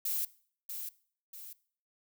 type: noise with echo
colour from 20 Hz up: violet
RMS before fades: -33 dBFS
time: 0.05-0.25 s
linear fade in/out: 5 ms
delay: 640 ms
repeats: 2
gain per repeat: -7 dB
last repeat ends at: 1.53 s
effects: noise-tail reverb RT60 0.5 s tail -20 dB re dry